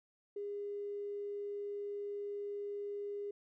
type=tone with tanh clipping; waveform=triangle; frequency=407.4 Hz; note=G#4; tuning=33 cents flat; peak=-38 dBFS; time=0.36-3.31 s; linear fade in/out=5 ms; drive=3 dB; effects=none